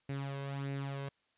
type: tone with flanger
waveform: sawtooth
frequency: 138.59 Hz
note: C#3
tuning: in tune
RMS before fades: -39 dBFS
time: 0.09-1.09 s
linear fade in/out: 5 ms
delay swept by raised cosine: 0.44 to 1.94 ms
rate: 1.6 Hz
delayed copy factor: +0.55
effects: white hiss -75 dBFS RMS until 1.37 s + resampled to 8000 Hz